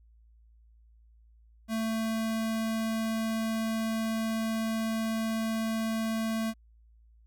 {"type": "tone", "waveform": "square", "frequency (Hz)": 223, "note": "A3", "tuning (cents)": 23, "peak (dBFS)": -29, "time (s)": [1.68, 6.54], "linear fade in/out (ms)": 50, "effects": ["added 56 Hz sine -56 dBFS peak until 7.26 s"]}